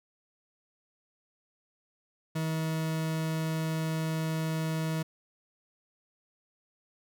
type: tone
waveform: 40% pulse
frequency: 159.6 Hz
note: D#3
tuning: 44 cents sharp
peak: -28 dBFS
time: 2.35-5.03 s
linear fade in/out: 10 ms
effects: none